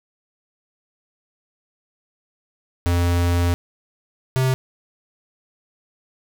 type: tone pair in turn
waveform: square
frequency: 87 / 130.35 Hz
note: F2 / C3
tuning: -6 / -6 cents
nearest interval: perfect fifth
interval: 700 cents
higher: second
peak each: -17 dBFS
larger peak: neither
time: 2.86-3.54 / 4.36-4.54 s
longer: first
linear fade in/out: 0 ms
effects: none